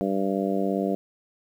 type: harmonic tone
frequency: 97.5 Hz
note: G2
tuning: 9 cents flat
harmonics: 2 / 3 / 4 / 5 / 6 / 7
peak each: -27 / -29 / -30 / -31 / -32 / -32 dBFS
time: 0.01-0.95 s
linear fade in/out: 0 ms
effects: 9-bit